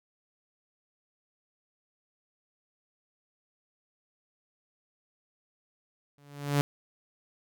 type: tone with exponential growth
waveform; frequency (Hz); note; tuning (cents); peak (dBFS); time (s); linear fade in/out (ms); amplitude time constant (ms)
sawtooth; 143.4; D3; -41; -16; 6.18-6.61; 0; 93
effects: none